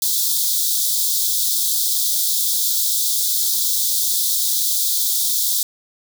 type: high-pass noise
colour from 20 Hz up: white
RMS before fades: -19 dBFS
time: 0.02-5.63 s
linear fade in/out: 2 ms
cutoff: 3400 Hz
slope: 96 dB/octave
effects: none

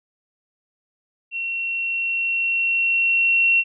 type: tone with level ramp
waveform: sine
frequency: 2726 Hz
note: F7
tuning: 43 cents flat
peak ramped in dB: -24 to -13 dBFS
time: 1.31-3.64 s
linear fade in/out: 50 ms
effects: none

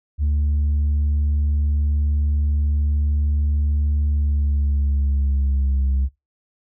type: tone with pitch glide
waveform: sine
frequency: 73.42 to 66.94 Hz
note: D2 to C2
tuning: 0 to +40 cents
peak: -14 dBFS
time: 0.18-6.09 s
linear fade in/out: 50 ms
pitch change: -160 cents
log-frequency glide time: 4.08-5.9 s
effects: noise-tail reverb RT60 0.2 s tail -20 dB re dry + tanh soft clip ceiling -15 dBFS

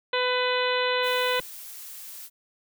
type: harmonic tone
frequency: 500 Hz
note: B4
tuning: 21 cents sharp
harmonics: 1 / 2 / 3 / 4 / 5 / 6 / 7 / 8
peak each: -26 / -29 / -31 / -32 / -33 / -34 / -34 / -35 dBFS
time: 0.13-1.4 s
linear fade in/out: 5 ms
type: noise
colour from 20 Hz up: blue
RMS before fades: -41 dBFS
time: 1.02-2.3 s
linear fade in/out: 50 ms
type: clicks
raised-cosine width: 2 ms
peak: -30 dBFS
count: 2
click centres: 1.396 / 1.402 s
effects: none

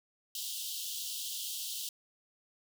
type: high-pass noise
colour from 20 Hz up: pink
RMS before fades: -39 dBFS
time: 0.35-1.89 s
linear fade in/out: 2 ms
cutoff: 2900 Hz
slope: 96 dB/octave
effects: none

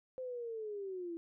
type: linear sweep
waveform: sine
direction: down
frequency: 520 to 329.6 Hz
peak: -39 dBFS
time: 0.18-1.17 s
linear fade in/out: 0 ms
effects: none

